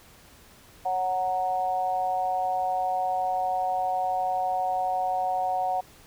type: tone with amplitude modulation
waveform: sine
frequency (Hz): 740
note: F#5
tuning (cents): 0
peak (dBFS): -20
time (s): 0.85-5.81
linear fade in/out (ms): 10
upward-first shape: sine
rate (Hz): 188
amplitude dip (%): 80
effects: pink hiss -53 dBFS RMS until 6.06 s